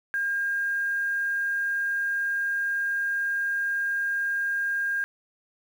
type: tone with quantisation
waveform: sine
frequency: 1611 Hz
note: G6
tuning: 47 cents sharp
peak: -24 dBFS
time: 0.14-5.04 s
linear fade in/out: 0 ms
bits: 8
effects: none